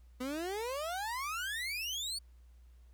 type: exponential sweep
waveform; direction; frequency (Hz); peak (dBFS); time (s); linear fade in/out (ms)
30% pulse; up; 245.3 to 4566; -33; 0.2-2.19; 10
effects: added 60 Hz sine -55 dBFS peak until 2.93 s + pink hiss -75 dBFS RMS until 2.93 s